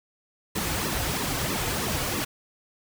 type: noise with flanger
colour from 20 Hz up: pink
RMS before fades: -28 dBFS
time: 0.55-2.25 s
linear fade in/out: 10 ms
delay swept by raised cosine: 1.3 to 5.1 ms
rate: 3.1 Hz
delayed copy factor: -0.85
effects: none